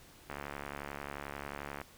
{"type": "click train", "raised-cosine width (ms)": 0.5, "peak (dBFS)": -25, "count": 109, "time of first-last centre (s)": [0.3, 1.815], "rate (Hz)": 71.3, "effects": ["pink hiss -58 dBFS RMS until 1.97 s"]}